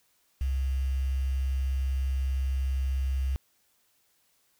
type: tone with quantisation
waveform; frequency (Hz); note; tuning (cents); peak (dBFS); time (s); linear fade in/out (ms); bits
sine; 66.4; C2; +26; -25; 0.41-3.36; 0; 8
effects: white hiss -69 dBFS RMS until 4.59 s